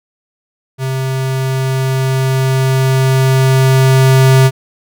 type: tone with level ramp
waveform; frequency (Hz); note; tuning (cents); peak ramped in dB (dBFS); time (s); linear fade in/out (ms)
square; 132.1; C3; +17; -16 to -5; 0.78-4.51; 50
effects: none